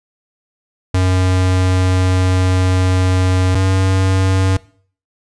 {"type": "tone pair in turn", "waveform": "square", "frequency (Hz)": [92.5, 94.72], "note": ["F#2", "F#2"], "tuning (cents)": [0, 41], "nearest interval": "unison", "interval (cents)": 41, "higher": "second", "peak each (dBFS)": -12, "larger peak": "neither", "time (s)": [[0.94, 3.55], [3.55, 4.57]], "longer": "first", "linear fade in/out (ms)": 5, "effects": ["noise-tail reverb RT60 0.5 s tail -21 dB re dry", "resampled to 22050 Hz"]}